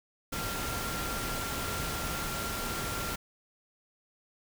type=tone in noise; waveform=sine; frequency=1379 Hz; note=F6; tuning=22 cents flat; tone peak=-39 dBFS; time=0.32-3.16 s; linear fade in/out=10 ms; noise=pink; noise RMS=-35 dBFS; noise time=0.32-3.16 s; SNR=-7 dB; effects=none